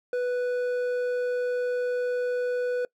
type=tone with hard clipping; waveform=sine; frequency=493.9 Hz; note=B4; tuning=in tune; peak=-26 dBFS; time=0.13-2.85 s; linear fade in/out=2 ms; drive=6 dB; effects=noise-tail reverb RT60 0.1 s tail -23 dB re dry